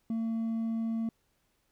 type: tone with hard clipping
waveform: sine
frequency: 226.2 Hz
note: A3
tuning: 48 cents sharp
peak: -30 dBFS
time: 0.1-1.09 s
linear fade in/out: 2 ms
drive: 2 dB
effects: pink hiss -74 dBFS RMS until 1.71 s